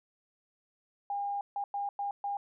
sine tone bursts at uneven times, 807 Hz, G#5, 50 cents flat, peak -31 dBFS, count 5, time 1.1-1.41 / 1.56-1.64 / 1.74-1.89 / 1.99-2.11 / 2.24-2.37 s, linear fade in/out 2 ms, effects none

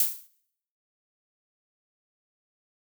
violet noise with exponential decay, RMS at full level -19 dBFS, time 0-0.27 s, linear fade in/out 2 ms, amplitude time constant 58 ms, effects noise-tail reverb RT60 0.7 s tail -21 dB re dry

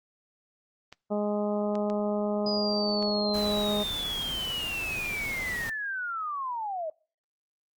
clicks, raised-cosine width 0.2 ms, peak -26 dBFS, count 4, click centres 0.926 / 1.754 / 1.9 / 3.026 s
harmonic tone, 207.7 Hz, G#3, in tune, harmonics 1 / 2 / 3 / 4 / 5 / 6, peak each -29 / -32 / -30 / -38 / -44 / -44 dBFS, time 1.1-3.84 s, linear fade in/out 20 ms
sine linear sweep, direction down, 4978 to 605 Hz, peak -30 dBFS, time 2.46-6.9 s, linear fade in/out 5 ms
pink noise, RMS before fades -39 dBFS, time 3.34-5.7 s, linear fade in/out 5 ms
effects noise-tail reverb RT60 0.4 s tail -25 dB re dry + Opus 24 kbps

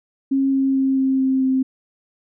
sine tone with pitch steps, 270.8 / 269.1 / 267.4 / 265.7 / 264 / 262.3 Hz, C#4 / C4 / C4 / C4 / C4 / C4, -40 / +49 / +38 / +27 / +16 / +4 cents, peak -15 dBFS, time 0.31-1.63 s, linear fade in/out 10 ms, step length 220 ms, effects none

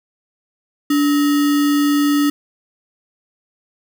sine tone with sample-and-hold, 290 Hz, D4, 22 cents flat, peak -12 dBFS, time 0.9-2.3 s, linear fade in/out 5 ms, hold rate 1575 Hz, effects none

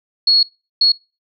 sine tone bursts at uneven times, 4335 Hz, C#8, 39 cents flat, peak -9 dBFS, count 2, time 0.27-0.43 / 0.81-0.92 s, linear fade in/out 5 ms, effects noise-tail reverb RT60 0.3 s tail -25 dB re dry

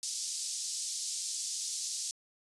pink band-pass noise, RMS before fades -37 dBFS, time 0.03-2.11 s, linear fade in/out 0 ms, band 5000 to 8800 Hz, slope 24 dB/octave, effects resampled to 24000 Hz

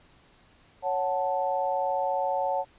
sine chord, F# minor, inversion second, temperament equal, 554.4 / 740 / 880 Hz, C#5 / F#5 / A5, 0 / 0 / 0 cents, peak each -29 dBFS, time 0.82-2.65 s, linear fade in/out 50 ms, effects pink hiss -59 dBFS RMS until 2.78 s + resampled to 8000 Hz

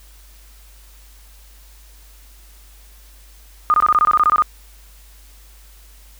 sine tone bursts, 1225 Hz, D#6, 27 cents flat, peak -10 dBFS, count 12, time 3.7-4.422 s, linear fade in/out 0 ms, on 40 ms, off 22 ms, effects added 50 Hz sine -43 dBFS peak until 6.19 s + white hiss -50 dBFS RMS until 6.19 s

